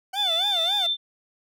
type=tone with vibrato; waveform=40% pulse; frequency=734 Hz; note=F#5; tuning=14 cents flat; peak=-28 dBFS; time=0.13-0.87 s; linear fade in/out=10 ms; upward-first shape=sine; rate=3.6 Hz; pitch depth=210 cents each way
type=tone with pitch glide; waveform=sine; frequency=3511 to 3556 Hz; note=A7 to A7; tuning=-4 to +18 cents; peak=-21 dBFS; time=0.15-0.97 s; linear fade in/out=50 ms; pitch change=+22 cents; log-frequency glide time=0.39-0.5 s
effects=none